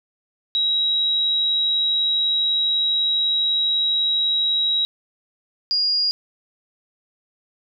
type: tone pair in turn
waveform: sine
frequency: 3848 / 4848 Hz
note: B7 / D#8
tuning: -46 / -46 cents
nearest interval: major third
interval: 400 cents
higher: second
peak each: -17 dBFS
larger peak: neither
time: 0.55-4.85 / 5.71-6.11 s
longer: first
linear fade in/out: 0 ms
effects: none